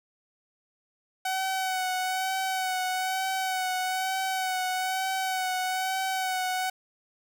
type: tone with vibrato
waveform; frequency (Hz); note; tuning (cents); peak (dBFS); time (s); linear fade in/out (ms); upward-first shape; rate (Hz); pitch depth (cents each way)
sawtooth; 751; F#5; +26; -23; 1.25-6.7; 5; sine; 1.1; 26
effects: none